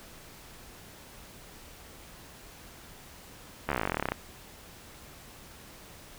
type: slowing click train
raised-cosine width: 0.5 ms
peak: -13 dBFS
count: 21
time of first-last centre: 3.69-4.12 s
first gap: 13 ms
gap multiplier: 1.05
effects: pink hiss -50 dBFS RMS until 6.18 s